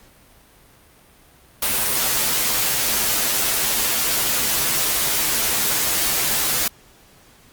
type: noise with comb filter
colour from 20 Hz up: white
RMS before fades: -20 dBFS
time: 1.62-6.68 s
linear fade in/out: 5 ms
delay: 11 ms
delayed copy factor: -0.8
effects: pink hiss -51 dBFS RMS until 7.52 s + Opus 48 kbps